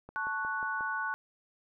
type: click train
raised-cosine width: 1 ms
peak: -32 dBFS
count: 5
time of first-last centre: 0.09-0.808 s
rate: 5.57 Hz
type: chord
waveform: sine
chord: F# minor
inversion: first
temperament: equal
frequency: 880 / 1108.7 / 1480 Hz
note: A5 / C#6 / F#6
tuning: 0 / 0 / 0 cents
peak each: -38 / -37 / -33 dBFS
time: 0.16-1.14 s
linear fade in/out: 0 ms
effects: none